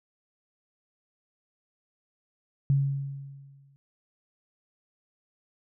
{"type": "tone with exponential decay", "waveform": "sine", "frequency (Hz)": 138.59, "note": "C#3", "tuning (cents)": 0, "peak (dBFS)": -18, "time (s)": [2.7, 3.76], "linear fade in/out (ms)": 0, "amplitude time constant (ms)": 230, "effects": []}